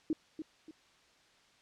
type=tone with echo; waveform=sine; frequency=314.3 Hz; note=D#4; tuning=18 cents sharp; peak=-28 dBFS; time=0.1-0.13 s; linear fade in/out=2 ms; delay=290 ms; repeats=2; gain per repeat=-9 dB; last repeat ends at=0.71 s; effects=white hiss -65 dBFS RMS until 1.61 s + low-pass 5000 Hz 12 dB/octave